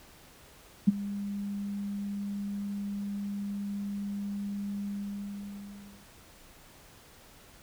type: tone with ADSR envelope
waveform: sine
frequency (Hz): 201.6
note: G3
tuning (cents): +49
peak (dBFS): -14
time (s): 0.87-6.07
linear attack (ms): 14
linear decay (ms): 22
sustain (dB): -18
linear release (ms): 1200
effects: pink hiss -55 dBFS RMS until 7.62 s